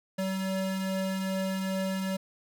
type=tone pair together; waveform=square; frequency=190.82 / 570 Hz; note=G3 / C#5; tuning=-46 / +48 cents; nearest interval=octave + perfect fifth; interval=1894 cents; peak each=-30 / -37 dBFS; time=0.18-2.17 s; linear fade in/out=10 ms; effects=none